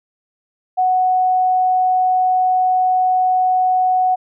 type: tone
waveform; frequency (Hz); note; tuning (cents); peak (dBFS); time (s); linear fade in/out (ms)
sine; 740; F#5; 0; -12; 0.77-4.16; 20
effects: none